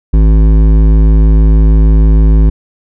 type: tone with hard clipping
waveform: triangle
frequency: 53.2 Hz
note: G#1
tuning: 42 cents sharp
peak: -5 dBFS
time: 0.13-2.5 s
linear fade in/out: 10 ms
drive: 16 dB
effects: none